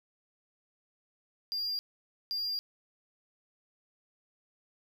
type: tone bursts at uneven times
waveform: triangle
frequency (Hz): 4798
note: D8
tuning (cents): +36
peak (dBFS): -30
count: 2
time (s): 1.52-1.79 / 2.31-2.59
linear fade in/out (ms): 0
effects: none